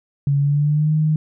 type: tone with pitch glide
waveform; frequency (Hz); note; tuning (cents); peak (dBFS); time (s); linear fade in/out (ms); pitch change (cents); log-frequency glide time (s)
sine; 141.1 to 154.76; C#3 to D#3; +31 to -9; -14; 0.27-1.16; 2; +160; 0.39-0.93
effects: none